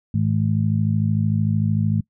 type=harmonic tone; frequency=53.3 Hz; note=G#1; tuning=46 cents sharp; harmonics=2 / 3 / 4; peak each=-20 / -22 / -23 dBFS; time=0.14-2.01 s; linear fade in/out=5 ms; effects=noise-tail reverb RT60 0.1 s tail -23 dB re dry